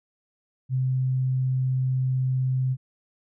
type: tone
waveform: sine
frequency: 129.7 Hz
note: C3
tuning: 15 cents flat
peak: -21 dBFS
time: 0.69-2.77 s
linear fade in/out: 50 ms
effects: none